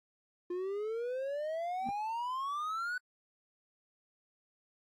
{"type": "exponential sweep", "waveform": "triangle", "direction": "up", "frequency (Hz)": [349.2, 1504], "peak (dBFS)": -32, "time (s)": [0.5, 2.98], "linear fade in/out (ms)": 5}
{"type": "tone with exponential growth", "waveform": "triangle", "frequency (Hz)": 239.9, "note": "A#3", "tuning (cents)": 50, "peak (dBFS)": -32, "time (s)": [1.79, 1.89], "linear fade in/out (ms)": 0, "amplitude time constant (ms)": 20}
{"effects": ["AAC 48 kbps"]}